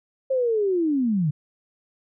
sine linear sweep, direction down, 539 to 139 Hz, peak -19 dBFS, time 0.3-1.31 s, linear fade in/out 10 ms, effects none

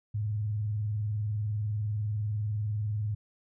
sine tone with vibrato, 105.6 Hz, G#2, 29 cents sharp, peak -28 dBFS, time 0.14-3.15 s, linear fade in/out 10 ms, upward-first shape triangle, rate 20 Hz, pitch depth 150 cents each way, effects none

